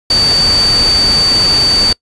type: tone in noise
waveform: sine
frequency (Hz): 4589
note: D8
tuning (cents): -41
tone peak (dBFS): -8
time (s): 0.1-1.93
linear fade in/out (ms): 5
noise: pink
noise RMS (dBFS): -18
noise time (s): 0.1-1.93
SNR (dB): +7
effects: noise-tail reverb RT60 0.1 s tail -25 dB re dry + resampled to 24000 Hz